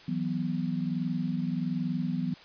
sine chord, E suspended second, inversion none, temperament equal with one note detuned, 163.68 / 185 / 246.9 Hz, E3 / F#3 / B3, -12 / 0 / 0 cents, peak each -32 dBFS, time 0.08-2.34 s, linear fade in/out 5 ms, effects white hiss -51 dBFS RMS until 2.44 s + resampled to 11025 Hz

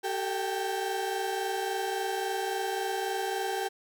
35% pulse tone cluster, 383.2 / 443.2 / 790 Hz, G4 / A4 / G5, -39 / +13 / +13 cents, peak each -32 / -34 / -31 dBFS, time 0.03-3.69 s, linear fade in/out 20 ms, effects none

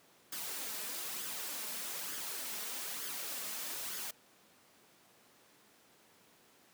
white noise with flanger, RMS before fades -41 dBFS, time 0.32-4.11 s, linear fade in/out 5 ms, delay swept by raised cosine 0.6 to 4.8 ms, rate 1.1 Hz, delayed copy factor +0.5, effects pink hiss -64 dBFS RMS until 6.73 s + high-pass 200 Hz 12 dB/octave

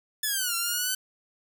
5% pulse linear two-way sweep, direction down then up, 1747 to 1360 to 1524 Hz, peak -15 dBFS, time 0.23-0.95 s, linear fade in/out 5 ms, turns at 0.55 s, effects none

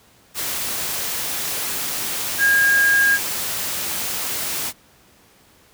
sine tone in noise, 1626 Hz, G#6, 37 cents flat, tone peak -13 dBFS, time 2.38-3.19 s, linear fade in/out 50 ms, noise white, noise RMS -25 dBFS, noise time 0.34-4.73 s, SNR +9 dB, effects pink hiss -53 dBFS RMS until 5.73 s + high-pass 60 Hz 12 dB/octave

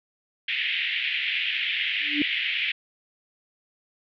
white band-pass noise, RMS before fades -27 dBFS, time 0.48-2.72 s, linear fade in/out 5 ms, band 1900 to 3200 Hz, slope 48 dB/octave
sine tone with exponential growth, 293.7 Hz, D4, in tune, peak -18 dBFS, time 2-2.22 s, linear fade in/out 2 ms, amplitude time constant 46 ms
effects none

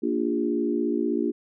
sine chord, Bb dominant seventh, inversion none, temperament equal with one note detuned, 233.1 / 293.7 / 349.2 / 405.6 Hz, Bb3 / D4 / F4 / Ab4, 0 / 0 / 0 / -41 cents, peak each -28 / -27 / -27 / -30 dBFS, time 0.02-1.32 s, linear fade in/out 20 ms, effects none

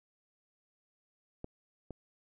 clicks, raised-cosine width 2 ms, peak -27 / -29 dBFS, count 2, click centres 1.444 / 1.907 s, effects none

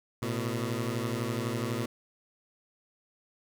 15% pulse beating tone pair, 112.9 / 124.9 Hz, A2 / B2, +45 / +20 cents, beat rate 12 Hz, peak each -26 / -27 dBFS, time 0.22-1.86 s, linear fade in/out 5 ms, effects none

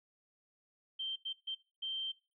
sine tone bursts at uneven times, 3136 Hz, G7, in tune, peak -36 dBFS, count 4, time 0.99-1.16 / 1.25-1.33 / 1.47-1.55 / 1.82-2.12 s, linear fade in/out 10 ms, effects noise-tail reverb RT60 0.3 s tail -20 dB re dry

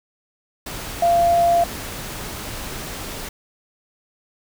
sine tone in noise, 688 Hz, F5, 26 cents flat, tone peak -13 dBFS, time 1.02-1.64 s, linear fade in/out 5 ms, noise pink, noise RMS -31 dBFS, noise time 0.66-3.29 s, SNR +15 dB, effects none

